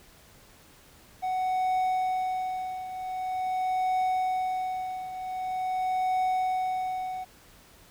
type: tone with tremolo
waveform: triangle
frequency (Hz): 744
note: F#5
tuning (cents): +9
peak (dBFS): -21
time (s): 1.22-7.25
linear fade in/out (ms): 20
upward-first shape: triangle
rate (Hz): 0.45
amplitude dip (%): 75
effects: pink hiss -55 dBFS RMS until 7.9 s

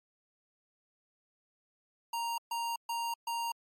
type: tone bursts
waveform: square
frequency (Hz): 932.3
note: A#5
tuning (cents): 0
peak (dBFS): -33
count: 4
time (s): 2.13-3.52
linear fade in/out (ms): 5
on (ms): 250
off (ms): 130
effects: MP3 64 kbps

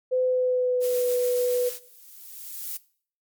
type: tone with pitch glide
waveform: sine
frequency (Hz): 509 to 493.4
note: C5 to B4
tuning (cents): -48 to -2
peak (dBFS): -20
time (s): 0.11-1.7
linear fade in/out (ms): 20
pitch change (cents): -54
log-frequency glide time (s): 0.24-1.07
type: noise with tremolo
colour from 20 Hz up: blue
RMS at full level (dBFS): -34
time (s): 0.8-1.8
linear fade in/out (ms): 50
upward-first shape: sine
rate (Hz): 7.1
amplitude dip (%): 25
type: noise with exponential growth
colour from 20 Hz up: violet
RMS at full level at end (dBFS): -31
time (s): 1.06-2.77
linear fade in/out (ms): 5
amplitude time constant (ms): 370
effects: noise-tail reverb RT60 0.5 s tail -20 dB re dry + MP3 96 kbps

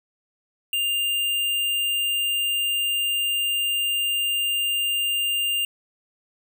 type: tone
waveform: square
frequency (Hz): 2800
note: F7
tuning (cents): +4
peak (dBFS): -22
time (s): 0.73-5.65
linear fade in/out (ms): 2
effects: none

